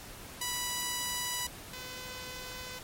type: tone pair in turn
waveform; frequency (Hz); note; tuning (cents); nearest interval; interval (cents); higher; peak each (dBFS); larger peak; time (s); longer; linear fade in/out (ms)
5% pulse; 983 / 505.3; B5 / B4; -8 / +40; octave; 1152; first; -20 / -30; first; 0.41-1.47 / 1.73-2.79; neither; 5
effects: pink hiss -47 dBFS RMS until 2.83 s + MP3 64 kbps